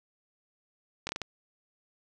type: slowing click train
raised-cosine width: 0.2 ms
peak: -16 dBFS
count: 5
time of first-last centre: 1.07-1.217 s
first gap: 21 ms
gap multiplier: 1.39
effects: none